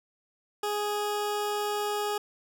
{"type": "tone", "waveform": "20% pulse", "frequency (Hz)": 415.3, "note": "G#4", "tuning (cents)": 0, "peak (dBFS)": -23, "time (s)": [0.63, 2.18], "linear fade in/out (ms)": 5, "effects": []}